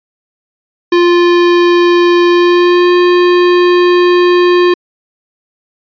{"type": "tone with pitch glide", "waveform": "square", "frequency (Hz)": [349.2, 355.1], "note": ["F4", "F4"], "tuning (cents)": [0, 29], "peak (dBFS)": -6, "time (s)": [0.92, 4.74], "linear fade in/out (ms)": 5, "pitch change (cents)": 29, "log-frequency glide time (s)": [2.3, 2.93], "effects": ["resampled to 11025 Hz"]}